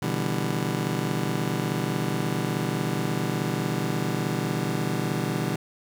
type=chord; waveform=25% pulse; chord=E minor seventh; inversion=second; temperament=just; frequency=123.61 / 148.33 / 164.81 / 197.78 Hz; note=B2 / D3 / E3 / G3; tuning=+2 / +18 / 0 / +16 cents; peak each=-27 dBFS; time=0.02-5.56 s; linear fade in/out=5 ms; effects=none